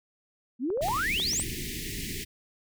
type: exponential sweep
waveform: sine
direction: up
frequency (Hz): 224.6 to 9930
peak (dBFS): -26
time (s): 0.59-1.45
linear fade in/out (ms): 50
type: clicks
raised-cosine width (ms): 1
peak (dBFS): -28 / -30 / -30 / -21 / -31 / -26 / -30 / -24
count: 8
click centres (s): 0.703 / 0.774 / 0.809 / 0.884 / 0.968 / 1.199 / 1.333 / 1.398
type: band-stop noise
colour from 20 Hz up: pink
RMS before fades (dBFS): -35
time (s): 0.81-2.25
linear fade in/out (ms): 20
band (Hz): 430 to 1800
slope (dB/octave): 96
effects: none